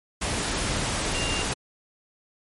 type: tone in noise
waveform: sine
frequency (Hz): 2794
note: F7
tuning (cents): 0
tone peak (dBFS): -30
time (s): 1.14-1.43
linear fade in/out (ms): 10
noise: pink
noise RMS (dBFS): -27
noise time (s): 0.21-1.54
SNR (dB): -6
effects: MP3 48 kbps